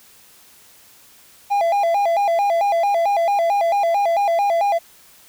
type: tone with vibrato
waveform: triangle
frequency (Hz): 738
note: F#5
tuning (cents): -5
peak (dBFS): -13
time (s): 1.5-4.79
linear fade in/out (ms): 20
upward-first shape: square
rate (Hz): 4.5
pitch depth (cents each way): 160
effects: white hiss -49 dBFS RMS until 5.28 s